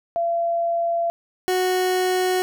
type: tone pair in turn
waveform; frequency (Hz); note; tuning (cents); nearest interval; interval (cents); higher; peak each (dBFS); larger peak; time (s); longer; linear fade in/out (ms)
sine / 30% pulse; 680 / 368.2; F5 / F#4; -46 / -8; major seventh; 1062; first; -19 / -16; second; 0.16-1.1 / 1.48-2.42; neither; 0
effects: none